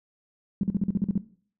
sine tone bursts, 196 Hz, G3, in tune, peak -20 dBFS, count 9, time 0.61-1.178 s, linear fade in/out 2 ms, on 24 ms, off 44 ms, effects noise-tail reverb RT60 0.5 s tail -18 dB re dry

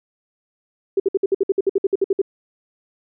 sine tone bursts, 390.2 Hz, G4, 8 cents flat, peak -13 dBFS, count 15, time 0.97-2.217 s, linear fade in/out 5 ms, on 29 ms, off 58 ms, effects none

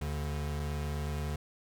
square tone pair together, 74.98 / 145.7 Hz, D2 / D3, +36 / -13 cents, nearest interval octave, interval 1151 cents, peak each -35 / -38 dBFS, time 0.01-1.36 s, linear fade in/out 5 ms, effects none

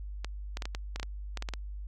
clicks, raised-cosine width 0.2 ms, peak -19 dBFS, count 12, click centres 0.246 / 0.571 / 0.622 / 0.655 / 0.749 / 0.96 / 0.998 / 1.03 / 1.373 / 1.424 / 1.488 / 1.537 s, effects added 50 Hz sine -37 dBFS peak until 1.87 s

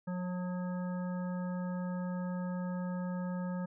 harmonic tone with a mistuned harmonic, 180.4 Hz, F#3, 44 cents flat, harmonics 1 / 3 / 5 / 7 / 9, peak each -34 / -44 / -48 / -51 / -53 dBFS, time 0.07-3.66 s, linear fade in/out 10 ms, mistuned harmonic 9, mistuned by +20 cents, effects none

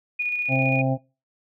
sine tone with tremolo, 2455 Hz, D#7, 24 cents flat, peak -21 dBFS, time 0.19-0.82 s, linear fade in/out 10 ms, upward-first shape square, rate 15 Hz, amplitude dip 30%
harmonic tone, 132.3 Hz, C3, 20 cents sharp, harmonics 1 / 2 / 4 / 5 / 6, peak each -22 / -25 / -28 / -29 / -30 dBFS, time 0.48-0.98 s, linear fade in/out 50 ms
effects noise-tail reverb RT60 0.3 s tail -22 dB re dry

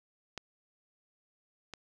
clicks, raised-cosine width 0.2 ms, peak -21 / -25 dBFS, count 2, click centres 0.377 / 1.737 s, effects none

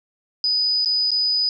sine tone with dropouts, 4978 Hz, D#8, in tune, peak -17 dBFS, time 0.44-1.49 s, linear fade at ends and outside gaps 1 ms, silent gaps 0.848-0.858 / 1.107-1.116 s, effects none

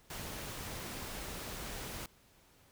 pink noise, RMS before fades -43 dBFS, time 0.1-2.06 s, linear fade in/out 2 ms, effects pink hiss -65 dBFS RMS until 2.71 s

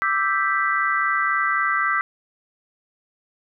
sine chord, E minor seventh, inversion third, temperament equal, 1174.7 / 1318.5 / 1568 / 1975.5 Hz, D6 / E6 / G6 / B6, 0 / 0 / 0 / 0 cents, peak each -24 dBFS, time 0.02-2.01 s, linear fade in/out 0 ms, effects none

